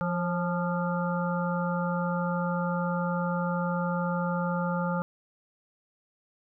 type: harmonic tone with a mistuned harmonic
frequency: 173.9 Hz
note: F3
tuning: 7 cents flat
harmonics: 1 / 3 / 5 / 7 / 8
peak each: -28 / -33 / -35 / -36 / -37 dBFS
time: 0.01-5.02 s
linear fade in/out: 0 ms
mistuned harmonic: 3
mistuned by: +44 cents
effects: none